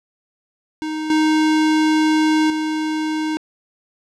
square tone with level steps, 311.1 Hz, D#4, in tune, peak -23 / -14 / -20 dBFS, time 0.82-3.37 s, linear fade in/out 0 ms, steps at 1.1 / 2.5 s, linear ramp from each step 2 ms, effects low-pass 6000 Hz 12 dB/octave

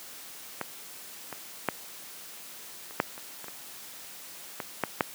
clicks, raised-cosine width 0.5 ms, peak -15 / -21 / -9 / -30 / -7 / -27 / -26 / -25 / -17 / -10 / -7 dBFS, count 11, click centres 0.613 / 1.327 / 1.687 / 2.909 / 3.001 / 3.179 / 3.443 / 3.483 / 4.602 / 4.837 / 5.008 s, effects white hiss -45 dBFS RMS until 5.14 s + high-pass 150 Hz 12 dB/octave

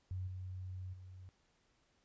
sine tone with level steps, 92.5 Hz, F#2, in tune, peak -38 / -42 / -50 dBFS, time 0.11-1.29 s, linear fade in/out 0 ms, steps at 0.27 / 0.93 s, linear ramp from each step 10 ms, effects pink hiss -75 dBFS RMS until 2.04 s + resampled to 16000 Hz

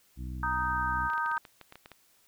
harmonic tone, 62.8 Hz, B1, 30 cents sharp, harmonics 1 / 2 / 3 / 4 / 5, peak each -36 / -42 / -46 / -48 / -50 dBFS, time 0.16-1.1 s, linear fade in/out 50 ms
sine chord, Eb major, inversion second, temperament just, 933.4 / 1244.5 / 1555.6 Hz, Bb5 / Eb6 / G6, +2 / 0 / -14 cents, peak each -32 / -32 / -32 dBFS, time 0.43-1.38 s, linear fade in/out 2 ms
clicks, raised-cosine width 0.3 ms, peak -30 dBFS, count 12, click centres 1.101 / 1.135 / 1.179 / 1.261 / 1.315 / 1.37 / 1.452 / 1.613 / 1.724 / 1.756 / 1.859 / 1.917 s
effects white hiss -65 dBFS RMS until 2.27 s

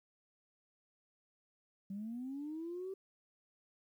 sine linear sweep, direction up, 190.7 to 389.3 Hz, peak -39 dBFS, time 1.9-2.94 s, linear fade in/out 5 ms, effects tanh soft clip ceiling -35 dBFS + 12-bit

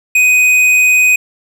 sine tone with tanh clipping, 2499 Hz, D#7, 7 cents sharp, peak -8 dBFS, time 0.15-1.16 s, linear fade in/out 5 ms, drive 11 dB, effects none

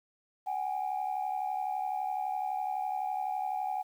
sine tone pair together, 752.1 / 824 Hz, F#5 / G#5, +28 / -14 cents, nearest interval major second, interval 158 cents, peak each -32 / -33 dBFS, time 0.46-3.83 s, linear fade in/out 20 ms, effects tanh soft clip ceiling -25 dBFS + 10-bit

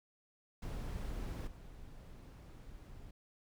brown noise with level steps, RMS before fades -41 / -52 dBFS, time 0.62-3.11 s, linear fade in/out 5 ms, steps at 1.47 s, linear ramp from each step 5 ms, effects none

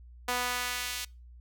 sawtooth tone with high-pass filter sweep, 246.9 Hz, B3, in tune, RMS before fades -33 dBFS, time 0.28-1.05 s, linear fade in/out 5 ms, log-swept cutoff 730 to 3200 Hz, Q 0.81, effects noise-tail reverb RT60 0.3 s tail -25 dB re dry + added 60 Hz sine -48 dBFS peak until 1.4 s

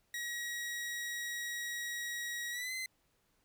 sawtooth tone with pitch glide, 1905 to 2054 Hz, A#6 to C7, +37 to -33 cents, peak -34 dBFS, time 0.14-2.86 s, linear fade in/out 2 ms, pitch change +130 cents, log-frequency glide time 2.51-2.73 s, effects pink hiss -75 dBFS RMS until 3.44 s

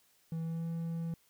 triangle tone with pitch glide, 163.4 to 166.06 Hz, E3 to E3, -15 to +13 cents, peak -32 dBFS, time 0.32-1.14 s, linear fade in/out 2 ms, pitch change +28 cents, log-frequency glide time 0.42-0.66 s, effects white hiss -69 dBFS RMS until 1.29 s

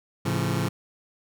sawtooth chord, A augmented, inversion none, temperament just, 110 / 137.5 / 171.88 Hz, A2 / C#3 / E#3, 0 / -14 / -27 cents, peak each -24 dBFS, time 0.25-0.69 s, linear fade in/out 10 ms, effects none

